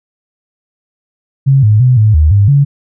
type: tone with pitch steps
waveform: sine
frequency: 136.1 / 106.4 / 126.5 / 107.7 / 76.7 / 100.7 / 141.4 Hz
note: C#3 / G#2 / B2 / A2 / D#2 / G2 / C#3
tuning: -31 / +42 / +42 / -37 / -24 / +47 / +35 cents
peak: -4 dBFS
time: 1.46-2.65 s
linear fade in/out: 20 ms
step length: 170 ms
effects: none